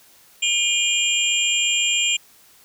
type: tone cluster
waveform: sine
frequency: 2420 / 2849 / 3177 / 7310 Hz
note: D#7 / F7 / G7 / A#8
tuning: -49 / +34 / +23 / -35 cents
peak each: -23 dBFS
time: 0.42-2.17 s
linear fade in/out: 10 ms
effects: white hiss -52 dBFS RMS until 2.64 s